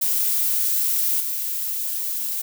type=noise with level steps; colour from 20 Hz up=violet; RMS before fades=-21 / -26 dBFS; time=0.01-2.42 s; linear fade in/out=10 ms; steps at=1.2 s; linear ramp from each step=5 ms; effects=none